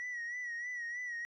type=tone with vibrato; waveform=sine; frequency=1927 Hz; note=B6; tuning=43 cents flat; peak=-35 dBFS; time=0-1.25 s; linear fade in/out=0 ms; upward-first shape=sine; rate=3.2 Hz; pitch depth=59 cents each way; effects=tanh soft clip ceiling -36 dBFS